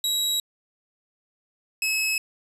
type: tone pair in turn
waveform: sawtooth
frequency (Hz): 3863 / 2578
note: B7 / E7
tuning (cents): -39 / -39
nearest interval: perfect fifth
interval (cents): 700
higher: first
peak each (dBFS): -19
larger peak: neither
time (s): 0.04-0.4 / 1.82-2.18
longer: neither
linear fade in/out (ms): 2
effects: resampled to 32000 Hz + 8-bit